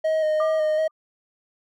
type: tone with vibrato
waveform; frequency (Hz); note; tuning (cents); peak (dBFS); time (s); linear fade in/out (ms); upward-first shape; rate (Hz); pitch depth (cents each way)
triangle; 625; D#5; +8; -17; 0.04-0.88; 10; square; 2.7; 20
type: tone with exponential decay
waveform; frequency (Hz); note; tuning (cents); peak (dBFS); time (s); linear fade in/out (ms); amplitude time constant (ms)
sine; 1198; D6; +34; -24; 0.4-0.91; 2; 110
effects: none